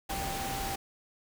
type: tone in noise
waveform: sine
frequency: 784 Hz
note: G5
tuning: in tune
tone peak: -36 dBFS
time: 0.09-0.76 s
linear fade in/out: 10 ms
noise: pink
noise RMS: -36 dBFS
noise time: 0.09-0.76 s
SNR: -3 dB
effects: none